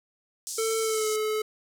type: band-pass noise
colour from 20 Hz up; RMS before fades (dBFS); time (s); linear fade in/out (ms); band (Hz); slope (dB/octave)
white; -35; 0.47-1.16; 0; 5300 to 9100; 24
type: tone with pitch glide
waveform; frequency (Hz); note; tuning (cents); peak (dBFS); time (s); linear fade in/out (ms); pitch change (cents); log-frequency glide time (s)
square; 446.1 to 430.9; A4 to A4; +24 to -36; -26; 0.58-1.42; 5; -60; 0.8-1.07
effects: none